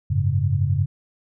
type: chord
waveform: sine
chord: F# suspended second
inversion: none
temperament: equal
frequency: 92.5 / 103.83 / 138.59 Hz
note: F#2 / G#2 / C#3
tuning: 0 / 0 / 0 cents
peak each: -22 dBFS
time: 0.1-0.86 s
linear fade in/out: 10 ms
effects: none